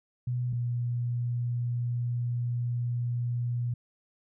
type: tone pair in turn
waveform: sine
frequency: 123.4 / 120.72 Hz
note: B2 / B2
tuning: -1 / -39 cents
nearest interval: unison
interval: 38 cents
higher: first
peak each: -27 / -27 dBFS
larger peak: neither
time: 0.27-0.53 / 0.53-3.74 s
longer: second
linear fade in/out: 5 ms
effects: none